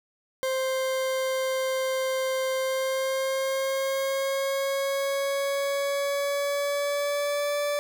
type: tone with pitch glide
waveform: 40% pulse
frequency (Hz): 524 to 581.4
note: C5 to D5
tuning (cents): +2 to -18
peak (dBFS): -24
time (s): 0.43-7.79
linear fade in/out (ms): 0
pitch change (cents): +180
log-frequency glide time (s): 2.54-7.58
effects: none